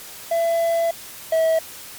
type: tone pair in turn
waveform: triangle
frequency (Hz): 670 / 647.1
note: E5 / E5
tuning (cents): +28 / -32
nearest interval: minor second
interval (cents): 60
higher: first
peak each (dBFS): -15 / -13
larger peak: second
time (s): 0.31-0.91 / 1.32-1.59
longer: first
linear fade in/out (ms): 5
effects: white hiss -38 dBFS RMS until 1.98 s + MP3 96 kbps